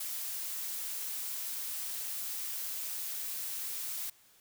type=noise; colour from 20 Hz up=blue; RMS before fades=-38 dBFS; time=0-4.1 s; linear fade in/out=5 ms; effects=white hiss -63 dBFS RMS until 4.4 s